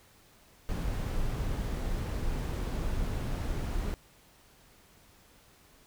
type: noise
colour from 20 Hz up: brown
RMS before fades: -32 dBFS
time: 0.69-3.94 s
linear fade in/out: 0 ms
effects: pink hiss -60 dBFS RMS until 5.86 s